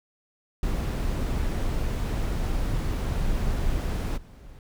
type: noise with level steps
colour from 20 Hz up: brown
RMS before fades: -26 / -45 dBFS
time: 0.63-4.59 s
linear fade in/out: 2 ms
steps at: 4.16 s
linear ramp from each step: 20 ms
effects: none